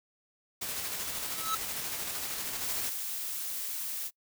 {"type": "noise with tremolo", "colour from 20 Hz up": "white", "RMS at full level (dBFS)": -35, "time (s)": [0.61, 2.9], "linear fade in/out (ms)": 10, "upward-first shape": "square", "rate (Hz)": 13, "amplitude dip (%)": 25}
{"type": "tone with exponential growth", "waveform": "square", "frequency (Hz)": 1298, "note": "E6", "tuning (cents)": -27, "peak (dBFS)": -27, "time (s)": [1.23, 1.55], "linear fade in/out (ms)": 5, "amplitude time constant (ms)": 69}
{"type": "noise", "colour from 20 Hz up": "blue", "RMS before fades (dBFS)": -36, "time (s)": [2.6, 4.11], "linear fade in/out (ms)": 50}
{"effects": ["noise-tail reverb RT60 0.1 s tail -24 dB re dry"]}